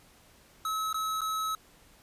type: tone with dropouts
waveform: square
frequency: 1290 Hz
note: E6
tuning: 38 cents flat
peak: -30 dBFS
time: 0.65-1.55 s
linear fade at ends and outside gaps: 2 ms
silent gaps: 0.929-0.943 / 1.208-1.216 s
effects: pink hiss -59 dBFS RMS until 2.02 s + resampled to 32000 Hz